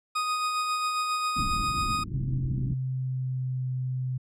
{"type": "tone with tremolo", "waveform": "40% pulse", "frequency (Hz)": 1244.5, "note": "D#6", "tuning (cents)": 0, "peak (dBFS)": -24, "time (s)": [0.15, 2.04], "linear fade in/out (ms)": 10, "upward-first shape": "sine", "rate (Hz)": 7.4, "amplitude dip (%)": 30}
{"type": "low-pass noise", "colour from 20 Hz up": "pink", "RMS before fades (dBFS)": -33, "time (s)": [1.36, 2.74], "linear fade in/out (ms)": 5, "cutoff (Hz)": 310, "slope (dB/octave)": 48}
{"type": "tone with pitch glide", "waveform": "sine", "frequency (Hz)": [130.8, 128.4], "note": ["C3", "C3"], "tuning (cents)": [0, -32], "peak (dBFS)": -27, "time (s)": [2.14, 4.18], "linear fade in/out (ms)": 10, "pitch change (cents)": -32, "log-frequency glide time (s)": [2.52, 3.65]}
{"effects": ["low-pass 10000 Hz 12 dB/octave"]}